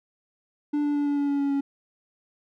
triangle tone with pitch steps, 293.7 / 291.5 / 289.3 / 287.2 / 285 / 282.9 / 280.8 / 278.7 Hz, D4 / D4 / D4 / D4 / C#4 / C#4 / C#4 / C#4, 0 / -13 / -26 / -39 / +48 / +35 / +22 / +9 cents, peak -20 dBFS, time 0.73-1.61 s, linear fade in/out 10 ms, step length 110 ms, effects none

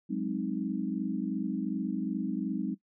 sine chord, Ab dominant seventh, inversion third, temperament equal, 185 / 207.7 / 261.6 / 311.1 Hz, Gb3 / Ab3 / C4 / Eb4, 0 / 0 / 0 / 0 cents, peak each -35 / -34 / -35 / -36 dBFS, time 0.09-2.75 s, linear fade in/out 20 ms, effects noise-tail reverb RT60 0.1 s tail -18 dB re dry

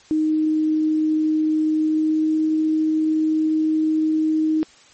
sine tone with pitch glide, 311.1 to 313.3 Hz, D#4 to D#4, 0 to +12 cents, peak -16 dBFS, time 0.11-4.63 s, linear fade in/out 0 ms, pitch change +12 cents, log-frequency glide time 1.75-2.38 s, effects white hiss -50 dBFS RMS until 4.93 s + MP3 32 kbps

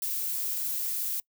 violet noise, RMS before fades -31 dBFS, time 0.02-1.2 s, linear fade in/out 2 ms, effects noise-tail reverb RT60 0.1 s tail -24 dB re dry

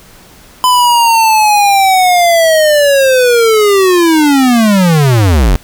square linear sweep, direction down, 1011 to 37.67 Hz, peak -6 dBFS, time 0.64-5.56 s, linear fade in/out 0 ms, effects pink hiss -39 dBFS RMS until 5.63 s

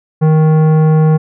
sine tone with tanh clipping, 156.4 Hz, D#3, 9 cents sharp, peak -8 dBFS, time 0.21-1.18 s, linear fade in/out 20 ms, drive 14 dB, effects none

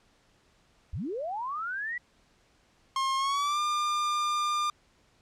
sine linear sweep, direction up, 52.2 to 1975.5 Hz, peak -31 dBFS, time 0.93-1.98 s, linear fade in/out 5 ms
45% pulse tone with pitch glide, 1070 to 1201 Hz, C6 to D6, +38 to +38 cents, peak -26 dBFS, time 2.96-4.7 s, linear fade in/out 2 ms, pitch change +200 cents, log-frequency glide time 3.17-3.6 s
effects pink hiss -65 dBFS RMS until 5.21 s + low-pass 7000 Hz 12 dB/octave

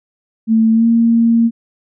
sine tone with pitch glide, 223.2 to 230.8 Hz, A3 to A#3, +25 to -17 cents, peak -8 dBFS, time 0.47-1.51 s, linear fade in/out 50 ms, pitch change +58 cents, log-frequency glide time 0.72-0.86 s, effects none

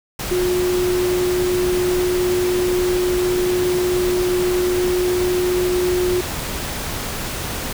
sine tone in noise, 361 Hz, F#4, 43 cents flat, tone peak -16 dBFS, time 0.31-6.21 s, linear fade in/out 5 ms, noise pink, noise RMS -26 dBFS, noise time 0.19-7.73 s, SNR +7 dB, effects none

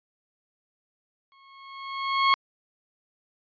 sawtooth tone with exponential growth, 1091 Hz, C#6, 28 cents flat, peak -12 dBFS, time 1.32-2.34 s, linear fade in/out 0 ms, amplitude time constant 220 ms, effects resampled to 11025 Hz

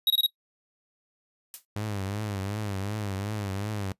square tone bursts, 3803 Hz, A#7, 34 cents sharp, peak -20 dBFS, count 4, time 0.07-0.263 s, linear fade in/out 2 ms, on 31 ms, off 23 ms
blue noise with exponential decay, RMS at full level -34 dBFS, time 1.54-1.65 s, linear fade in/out 0 ms, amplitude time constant 23 ms
sawtooth tone with vibrato, 101.6 Hz, G#2, 38 cents flat, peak -26 dBFS, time 1.76-3.92 s, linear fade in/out 0 ms, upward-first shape triangle, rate 2.7 Hz, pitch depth 120 cents each way
effects noise-tail reverb RT60 0.1 s tail -21 dB re dry + resampled to 32000 Hz

